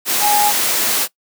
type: tone in noise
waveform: sine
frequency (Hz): 830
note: G#5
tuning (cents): -1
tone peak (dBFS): -13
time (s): 0.2-0.53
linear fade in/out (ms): 50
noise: white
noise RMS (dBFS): -17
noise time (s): 0.05-1.08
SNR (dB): +1
effects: noise-tail reverb RT60 0.1 s tail -20 dB re dry + high-pass 200 Hz 12 dB/octave